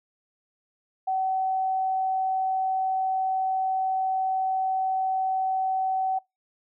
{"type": "tone", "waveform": "sine", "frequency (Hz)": 759, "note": "F#5", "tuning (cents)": 44, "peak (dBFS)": -23, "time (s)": [1.07, 6.19], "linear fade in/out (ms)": 10, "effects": ["noise-tail reverb RT60 0.2 s tail -24 dB re dry"]}